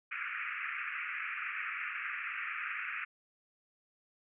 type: band-pass noise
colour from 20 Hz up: white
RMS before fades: -39 dBFS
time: 0.11-3.05 s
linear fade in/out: 10 ms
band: 1200 to 2600 Hz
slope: 96 dB/octave
effects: none